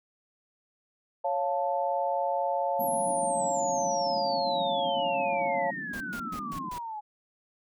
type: chord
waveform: sine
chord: Db augmented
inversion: none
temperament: equal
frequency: 554.4 / 698.5 / 880 Hz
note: Db5 / F5 / A5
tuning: 0 / 0 / 0 cents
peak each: -30 dBFS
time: 1.24-5.71 s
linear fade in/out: 10 ms
type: band-pass noise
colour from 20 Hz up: pink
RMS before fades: -41 dBFS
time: 2.79-6.69 s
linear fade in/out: 5 ms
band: 170 to 300 Hz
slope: 48 dB/octave
type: exponential sweep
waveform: sine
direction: down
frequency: 11890 to 830.6 Hz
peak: -34 dBFS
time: 2.79-7.01 s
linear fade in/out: 20 ms
type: noise bursts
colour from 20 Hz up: pink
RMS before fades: -43 dBFS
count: 5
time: 5.93-6.785 s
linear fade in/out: 5 ms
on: 75 ms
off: 120 ms
effects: none